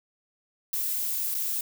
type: noise with dropouts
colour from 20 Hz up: violet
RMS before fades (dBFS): -29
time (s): 0.73-1.61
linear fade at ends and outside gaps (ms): 2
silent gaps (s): 1.344-1.348
effects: none